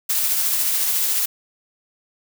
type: noise with tremolo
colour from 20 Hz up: blue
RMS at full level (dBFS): -19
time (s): 0.09-1.26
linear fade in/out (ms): 10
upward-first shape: triangle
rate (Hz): 14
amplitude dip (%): 30
effects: none